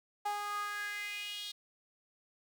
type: tone with high-pass filter sweep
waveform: sawtooth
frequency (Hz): 412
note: G#4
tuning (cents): -14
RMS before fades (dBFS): -39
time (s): 0.25-1.52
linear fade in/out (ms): 10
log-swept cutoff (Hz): 830 to 3700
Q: 5.1
effects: none

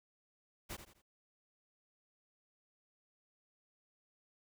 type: noise with echo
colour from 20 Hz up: pink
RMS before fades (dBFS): -44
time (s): 0.69-0.77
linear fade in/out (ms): 20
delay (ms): 84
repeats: 3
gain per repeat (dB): -9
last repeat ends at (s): 1.022
effects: none

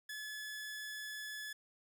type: tone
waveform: sawtooth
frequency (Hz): 1714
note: A6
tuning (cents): -46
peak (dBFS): -39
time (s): 0.09-1.53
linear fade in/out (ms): 5
effects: none

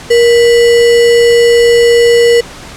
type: tone with sample-and-hold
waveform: sine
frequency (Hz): 471.3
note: A#4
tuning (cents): +19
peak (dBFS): -3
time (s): 0.1-2.41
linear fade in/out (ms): 10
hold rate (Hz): 2450
effects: pink hiss -29 dBFS RMS until 2.76 s + low-pass 8000 Hz 12 dB/octave

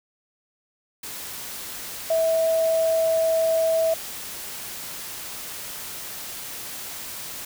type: tone in noise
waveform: sine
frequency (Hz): 651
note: E5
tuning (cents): -22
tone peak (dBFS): -18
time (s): 2.1-3.94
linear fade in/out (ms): 5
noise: white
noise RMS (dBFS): -35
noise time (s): 1.03-7.45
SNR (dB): +14
effects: none

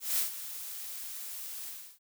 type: noise with ADSR envelope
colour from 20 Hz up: blue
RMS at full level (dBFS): -28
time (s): 0-1.99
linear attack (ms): 180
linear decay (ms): 120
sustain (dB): -13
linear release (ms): 330
effects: none

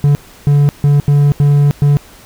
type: tone bursts at uneven times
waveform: triangle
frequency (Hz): 144.1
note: D3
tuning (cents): -33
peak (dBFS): -4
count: 6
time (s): 0.04-0.15 / 0.47-0.69 / 0.84-1 / 1.08-1.32 / 1.4-1.71 / 1.82-1.97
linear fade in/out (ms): 0
effects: pink hiss -40 dBFS RMS until 2.25 s

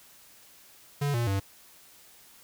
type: tone with pitch steps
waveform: square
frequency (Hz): 143.3 / 118.43 / 97.88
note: D3 / A#2 / G2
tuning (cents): -42 / +28 / -2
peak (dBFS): -26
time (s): 1.01-1.4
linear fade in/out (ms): 10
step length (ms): 130
effects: white hiss -55 dBFS RMS until 2.43 s

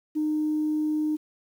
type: tone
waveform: sine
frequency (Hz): 306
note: D#4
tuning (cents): -29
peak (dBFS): -22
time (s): 0.15-1.17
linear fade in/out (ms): 20
effects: tanh soft clip ceiling -18 dBFS + 9-bit

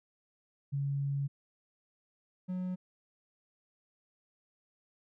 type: tone pair in turn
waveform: sine / triangle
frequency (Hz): 140 / 182.97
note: C#3 / F#3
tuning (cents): +18 / -19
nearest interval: perfect fourth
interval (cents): 463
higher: second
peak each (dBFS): -30 / -31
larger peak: first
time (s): 0.72-1.28 / 2.48-2.76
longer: first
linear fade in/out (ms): 20
effects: none

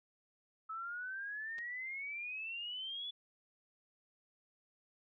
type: exponential sweep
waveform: sine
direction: up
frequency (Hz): 1292 to 3459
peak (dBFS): -40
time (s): 0.69-3.11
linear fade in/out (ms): 10
type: clicks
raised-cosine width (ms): 0.2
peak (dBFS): -38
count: 2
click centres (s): 1.583 / 1.588
effects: none

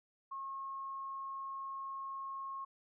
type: tone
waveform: sine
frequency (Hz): 1084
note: C#6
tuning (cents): -39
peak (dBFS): -40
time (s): 0.31-2.65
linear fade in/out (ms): 10
effects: none

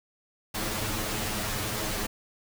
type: noise with comb filter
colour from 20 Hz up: pink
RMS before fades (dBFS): -31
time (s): 0.54-2.07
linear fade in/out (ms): 10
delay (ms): 9.4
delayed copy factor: +0.95
effects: none

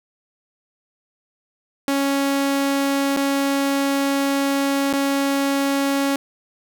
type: tone with dropouts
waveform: sawtooth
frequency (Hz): 277.2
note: C#4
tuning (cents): 0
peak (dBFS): -14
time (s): 1.88-6.16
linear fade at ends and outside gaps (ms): 1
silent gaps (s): 3.164-3.17 / 4.929-4.936
effects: none

